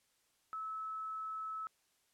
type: tone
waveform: sine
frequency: 1300 Hz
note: E6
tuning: 24 cents flat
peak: -39 dBFS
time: 0.53-1.67 s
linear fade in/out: 0 ms
effects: white hiss -75 dBFS RMS until 2.13 s + low-pass 11000 Hz 12 dB/octave